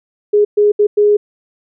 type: tone bursts at uneven times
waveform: sine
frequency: 415.3 Hz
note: G#4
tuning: in tune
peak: -7 dBFS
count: 4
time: 0.33-0.45 / 0.57-0.72 / 0.79-0.87 / 0.97-1.17 s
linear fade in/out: 10 ms
effects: none